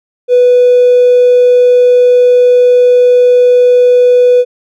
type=tone with hard clipping; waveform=triangle; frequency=493.9 Hz; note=B4; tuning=in tune; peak=-3 dBFS; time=0.28-4.45 s; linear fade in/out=50 ms; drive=3 dB; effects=none